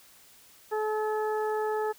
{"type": "harmonic tone", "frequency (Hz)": 429.7, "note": "A4", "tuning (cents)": -41, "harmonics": [1, 2, 3, 4], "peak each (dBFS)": [-28, -32, -39, -41], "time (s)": [0.71, 1.93], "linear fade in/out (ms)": 20, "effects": ["white hiss -56 dBFS RMS until 1.98 s"]}